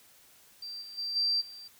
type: tone with level steps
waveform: sine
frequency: 4699 Hz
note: D8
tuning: in tune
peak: -38 / -43 / -32 / -25 / -44 dBFS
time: 0.62-1.68 s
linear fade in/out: 5 ms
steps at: 0.81 / 0.97 / 1.15 / 1.4 s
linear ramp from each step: 20 ms
effects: white hiss -59 dBFS RMS until 1.79 s